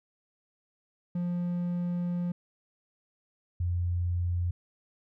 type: tone pair in turn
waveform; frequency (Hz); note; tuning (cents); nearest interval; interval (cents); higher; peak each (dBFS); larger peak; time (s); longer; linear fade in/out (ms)
triangle / sine; 175.6 / 87.8; F3 / F2; +10 / +10; octave; 1200; first; -26; neither; 1.15-2.32 / 3.6-4.51; first; 5
effects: none